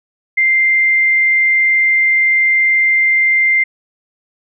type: tone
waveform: sine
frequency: 2093 Hz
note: C7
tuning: in tune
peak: -9 dBFS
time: 0.37-3.64 s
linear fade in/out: 10 ms
effects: none